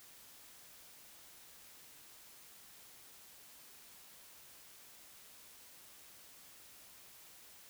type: silence
effects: white hiss -58 dBFS RMS until 7.69 s